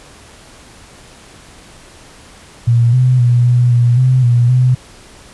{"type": "tone with pitch steps", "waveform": "sine", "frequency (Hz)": [118.1, 127, 121.2, 122.4, 120.3, 128.4, 120.4, 126.6], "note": ["A#2", "B2", "B2", "B2", "B2", "C3", "B2", "B2"], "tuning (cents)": [23, 49, -32, -15, -45, -32, -44, 43], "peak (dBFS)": -7, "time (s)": [2.67, 4.75], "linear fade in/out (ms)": 10, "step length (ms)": 260, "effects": ["pink hiss -40 dBFS RMS until 5.33 s", "resampled to 24000 Hz"]}